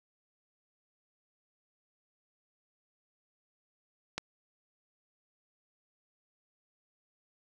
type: click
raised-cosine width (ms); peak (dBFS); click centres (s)
0.2; -16; 4.18
effects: 9-bit